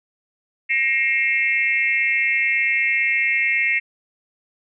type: tone cluster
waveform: sine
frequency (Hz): 1875 / 2146 / 2361 / 2658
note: A#6 / C7 / D7 / E7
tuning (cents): +10 / +43 / +9 / +14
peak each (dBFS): -23 / -19 / -26 / -25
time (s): 0.69-3.8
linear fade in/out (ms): 20
effects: none